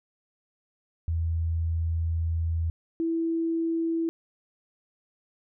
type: tone pair in turn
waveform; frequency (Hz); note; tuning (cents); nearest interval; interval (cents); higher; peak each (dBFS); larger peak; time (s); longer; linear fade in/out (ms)
sine; 82.41 / 329.6; E2 / E4; 0 / 0; 2 octaves; 2400; second; -24; neither; 1.08-2.7 / 3-4.09; first; 0
effects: none